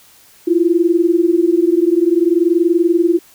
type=tone pair together; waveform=sine; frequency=332 / 352.5 Hz; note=E4 / F4; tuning=+12 / +16 cents; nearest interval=minor second; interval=104 cents; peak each=-13 dBFS; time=0.47-3.19 s; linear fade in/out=10 ms; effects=white hiss -47 dBFS RMS until 3.34 s